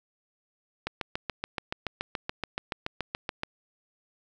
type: click train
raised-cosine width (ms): 0.3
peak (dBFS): -14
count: 19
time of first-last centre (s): 0.87-3.434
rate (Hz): 7.02
effects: none